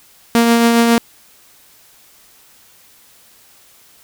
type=tone with tremolo; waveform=sawtooth; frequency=233.1 Hz; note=A#3; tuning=in tune; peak=-4 dBFS; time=0.35-0.98 s; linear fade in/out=0 ms; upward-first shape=triangle; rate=7.3 Hz; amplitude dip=35%; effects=white hiss -48 dBFS RMS until 4.03 s